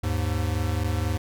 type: tone pair together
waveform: square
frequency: 79 / 103.07 Hz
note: D#2 / G#2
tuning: +27 / -13 cents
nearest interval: perfect fourth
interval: 460 cents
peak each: -27 dBFS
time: 0.03-1.18 s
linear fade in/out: 10 ms
effects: none